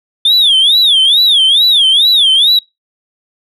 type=tone with vibrato; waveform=sine; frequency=3487 Hz; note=A7; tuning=16 cents flat; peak=-3 dBFS; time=0.25-2.59 s; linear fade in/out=5 ms; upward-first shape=sine; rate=2.3 Hz; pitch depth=220 cents each way; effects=noise-tail reverb RT60 0.2 s tail -24 dB re dry + tanh soft clip ceiling -4 dBFS